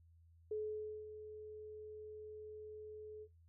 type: tone with ADSR envelope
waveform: sine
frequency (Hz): 427.8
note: A4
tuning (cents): -49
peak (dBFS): -37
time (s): 0.51-3.28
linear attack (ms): 5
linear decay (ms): 540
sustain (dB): -11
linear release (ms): 56
effects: noise-tail reverb RT60 0.3 s tail -26 dB re dry + added 83 Hz sine -63 dBFS peak until 3.48 s

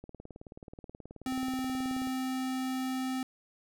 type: click train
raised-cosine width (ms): 2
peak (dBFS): -32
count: 39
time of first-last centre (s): 0.04-2.072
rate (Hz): 18.7
type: tone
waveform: square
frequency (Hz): 259.6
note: C4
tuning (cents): -13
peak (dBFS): -32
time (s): 1.26-3.23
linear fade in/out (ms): 2
effects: none

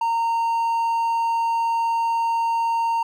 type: tone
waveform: triangle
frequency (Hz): 921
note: A#5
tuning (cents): -21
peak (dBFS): -17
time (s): 0.01-3.03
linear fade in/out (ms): 5
effects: none

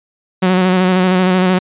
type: tone with vibrato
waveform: sawtooth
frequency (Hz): 184.3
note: F#3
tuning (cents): -7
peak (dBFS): -6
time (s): 0.42-1.59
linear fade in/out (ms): 10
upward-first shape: square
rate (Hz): 13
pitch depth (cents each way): 25
effects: resampled to 8000 Hz

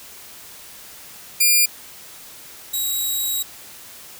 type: tone pair in turn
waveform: 5% pulse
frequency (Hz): 2400 / 3837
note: D7 / A#7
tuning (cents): +37 / +49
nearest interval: minor sixth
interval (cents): 812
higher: second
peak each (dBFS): -3 / -13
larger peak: first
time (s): 1.4-1.66 / 2.73-3.43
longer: second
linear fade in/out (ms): 10
effects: white hiss -41 dBFS RMS until 4.19 s

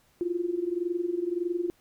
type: tone with amplitude modulation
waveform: sine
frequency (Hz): 349.3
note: F4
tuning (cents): 0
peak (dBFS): -23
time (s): 0.21-1.7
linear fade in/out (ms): 0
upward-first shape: sine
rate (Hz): 21.7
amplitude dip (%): 80
effects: pink hiss -65 dBFS RMS until 1.8 s

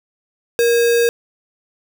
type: tone with sample-and-hold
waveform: sine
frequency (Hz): 470.5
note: A#4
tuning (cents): +16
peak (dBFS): -11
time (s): 0.59-1.09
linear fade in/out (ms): 0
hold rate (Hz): 2100
effects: none

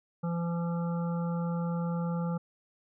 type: harmonic tone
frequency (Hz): 170.3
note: F3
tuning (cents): -43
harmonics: 1 / 3 / 5 / 7 / 8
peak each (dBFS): -29 / -39 / -43 / -46 / -47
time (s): 0.23-2.38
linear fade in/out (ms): 10
effects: none

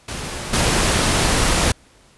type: noise with level steps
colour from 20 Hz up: pink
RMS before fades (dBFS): -28 / -17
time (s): 0.08-1.72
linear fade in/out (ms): 5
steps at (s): 0.53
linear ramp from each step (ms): 5
effects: pink hiss -52 dBFS RMS until 2.17 s + resampled to 24000 Hz

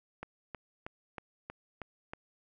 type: click train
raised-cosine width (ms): 0.5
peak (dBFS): -25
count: 7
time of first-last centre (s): 0.23-2.135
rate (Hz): 3.15
effects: none

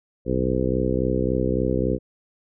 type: harmonic tone with a mistuned harmonic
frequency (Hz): 63.6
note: C2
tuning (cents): -48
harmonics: 1 / 2 / 3 / 4 / 5 / 6 / 7 / 8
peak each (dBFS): -28 / -28 / -28 / -28 / -28 / -28 / -28 / -28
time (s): 0.25-1.99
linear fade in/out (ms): 50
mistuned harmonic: 1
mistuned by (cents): -76
effects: none

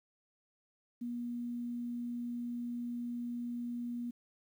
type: tone with quantisation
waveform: sine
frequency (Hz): 239.9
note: A#3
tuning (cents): +50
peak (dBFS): -36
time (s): 1.01-4.11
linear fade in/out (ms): 10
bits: 11
effects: none

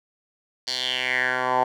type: tone with band-pass filter sweep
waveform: 10% pulse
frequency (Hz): 127.2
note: C3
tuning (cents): -48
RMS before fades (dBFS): -24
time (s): 0.67-1.64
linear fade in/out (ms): 10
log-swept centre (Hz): 4700 to 850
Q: 4.5
effects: none

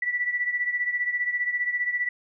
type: beating tone pair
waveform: sine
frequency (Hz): 1958 / 1973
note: B6 / B6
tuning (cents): -15 / -2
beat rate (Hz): 15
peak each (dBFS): -25 / -30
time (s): 0.02-2.09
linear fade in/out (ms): 5
effects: none

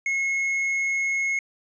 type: tone with tanh clipping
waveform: triangle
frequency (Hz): 2172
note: C#7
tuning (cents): -36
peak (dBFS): -23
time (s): 0.06-1.39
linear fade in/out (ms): 2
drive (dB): 9
effects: resampled to 16000 Hz

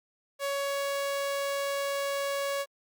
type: tone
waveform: sawtooth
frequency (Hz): 559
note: C#5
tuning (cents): +14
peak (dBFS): -25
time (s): 0.39-2.66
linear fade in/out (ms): 50
effects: Opus 48 kbps

